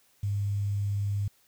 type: tone with quantisation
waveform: sine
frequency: 101.1 Hz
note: G#2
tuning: 46 cents flat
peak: -26 dBFS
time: 0.23-1.28 s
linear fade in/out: 5 ms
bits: 9
effects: white hiss -65 dBFS RMS until 1.47 s